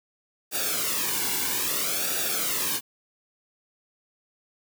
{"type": "noise with flanger", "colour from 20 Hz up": "white", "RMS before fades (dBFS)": -27, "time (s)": [0.51, 2.81], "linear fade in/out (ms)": 50, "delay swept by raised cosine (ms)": [0.95, 1.61], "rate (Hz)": 0.61, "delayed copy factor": -0.75, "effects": []}